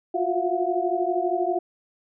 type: tone cluster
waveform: sine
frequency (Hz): 351.1 / 363.6 / 675 / 720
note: F4 / F#4 / E5 / F#5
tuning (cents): +9 / -30 / +41 / -47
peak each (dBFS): -27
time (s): 0.14-1.59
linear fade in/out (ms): 10
effects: none